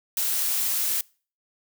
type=noise; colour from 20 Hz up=blue; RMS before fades=-25 dBFS; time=0.17-1.01 s; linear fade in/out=2 ms; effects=noise-tail reverb RT60 0.4 s tail -25 dB re dry